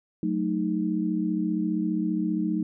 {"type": "chord", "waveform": "sine", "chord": "D# diminished", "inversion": "first", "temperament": "equal", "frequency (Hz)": [185, 220, 311.1], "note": ["F#3", "A3", "D#4"], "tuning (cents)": [0, 0, 0], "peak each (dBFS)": [-28, -29, -27], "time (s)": [0.23, 2.63], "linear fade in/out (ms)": 2, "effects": []}